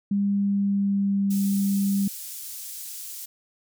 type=tone with pitch glide; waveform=sine; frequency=200.7 to 197.94 Hz; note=G3 to G3; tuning=+41 to +17 cents; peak=-20 dBFS; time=0.11-2.08 s; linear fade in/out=5 ms; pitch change=-24 cents; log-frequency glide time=0.23-1.31 s
type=high-pass noise; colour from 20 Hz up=pink; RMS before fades=-37 dBFS; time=1.3-3.26 s; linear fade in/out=10 ms; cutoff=7800 Hz; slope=12 dB/octave
effects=none